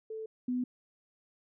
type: tone pair in turn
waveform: sine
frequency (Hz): 440 / 249.5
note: A4 / B3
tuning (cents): 0 / +18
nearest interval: minor seventh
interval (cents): 982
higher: first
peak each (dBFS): -37 / -29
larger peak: second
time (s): 0.1-0.26 / 0.48-0.64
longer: neither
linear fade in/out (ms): 5
effects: none